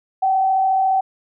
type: tone with frequency modulation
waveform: sine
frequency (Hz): 765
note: G5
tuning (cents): -42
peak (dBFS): -14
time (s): 0.22-1.01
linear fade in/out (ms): 10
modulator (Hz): 34.3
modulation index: 0.42
effects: none